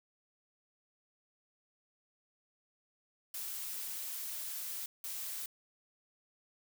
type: noise bursts at uneven times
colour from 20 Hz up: blue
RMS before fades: -41 dBFS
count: 2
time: 3.34-4.86 / 5.04-5.46 s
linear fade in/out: 2 ms
effects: none